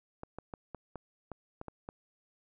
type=clicks; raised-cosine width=1 ms; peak=-27 dBFS; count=9; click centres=0.234 / 0.386 / 0.538 / 0.747 / 0.957 / 1.317 / 1.614 / 1.683 / 1.889 s; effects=none